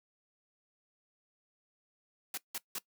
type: noise bursts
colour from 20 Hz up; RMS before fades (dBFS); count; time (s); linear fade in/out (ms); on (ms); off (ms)
white; -38; 3; 2.34-2.785; 2; 35; 170
effects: noise-tail reverb RT60 0.1 s tail -20 dB re dry + high-pass 200 Hz 12 dB/octave